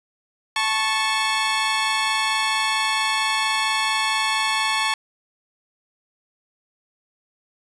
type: tone pair together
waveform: 15% pulse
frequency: 876 / 1101.1 Hz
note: A5 / C#6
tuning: -8 / -12 cents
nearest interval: major third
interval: 396 cents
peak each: -16 / -16 dBFS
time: 0.56-4.94 s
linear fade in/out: 2 ms
effects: resampled to 22050 Hz + 7-bit